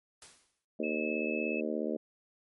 white noise with exponential decay, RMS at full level -48 dBFS, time 0.22-0.65 s, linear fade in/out 1 ms, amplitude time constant 92 ms
harmonic tone, 76.8 Hz, D#2, 22 cents flat, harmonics 3 / 4 / 5 / 6 / 7 / 8, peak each -36 / -37 / -38 / -39 / -39 / -40 dBFS, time 0.79-1.97 s, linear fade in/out 10 ms
sine tone, 2600 Hz, E7, 24 cents flat, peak -36 dBFS, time 0.83-1.61 s, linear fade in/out 10 ms
effects MP3 48 kbps

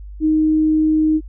sine tone, 311.1 Hz, D#4, in tune, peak -12 dBFS, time 0.2-1.21 s, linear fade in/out 50 ms, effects added 50 Hz sine -31 dBFS peak until 1.28 s

